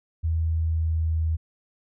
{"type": "tone with pitch glide", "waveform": "sine", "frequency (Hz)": [81.2, 80.31], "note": ["E2", "E2"], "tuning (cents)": [-26, -45], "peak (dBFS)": -21, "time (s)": [0.23, 1.37], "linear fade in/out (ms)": 20, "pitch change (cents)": -19, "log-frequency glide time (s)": [0.33, 1.21], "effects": []}